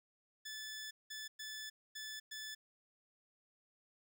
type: tone bursts at uneven times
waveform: 15% pulse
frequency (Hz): 1737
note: A6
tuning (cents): -23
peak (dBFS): -38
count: 5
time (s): 0.45-0.91 / 1.1-1.28 / 1.39-1.7 / 1.95-2.2 / 2.31-2.55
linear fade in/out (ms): 10
effects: none